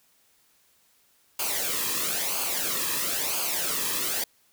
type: noise with flanger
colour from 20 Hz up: white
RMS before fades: -28 dBFS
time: 1.39-4.24 s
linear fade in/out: 5 ms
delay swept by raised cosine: 0.53 to 1.4 ms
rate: 1 Hz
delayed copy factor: -0.65
effects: white hiss -64 dBFS RMS until 4.52 s